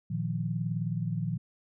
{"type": "chord", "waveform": "sine", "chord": "Bb suspended fourth", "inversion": "none", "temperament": "just", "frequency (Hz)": [116.54, 155.39, 174.81], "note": ["Bb2", "Eb3", "F3"], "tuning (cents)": [0, -2, 2], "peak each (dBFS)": -33, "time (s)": [0.1, 1.38], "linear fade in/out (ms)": 10, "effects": []}